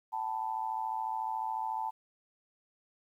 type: tone with amplitude modulation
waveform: sine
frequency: 880 Hz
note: A5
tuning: in tune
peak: -28 dBFS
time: 0.12-1.91 s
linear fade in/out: 20 ms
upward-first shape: sine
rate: 114 Hz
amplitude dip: 90%
effects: 11-bit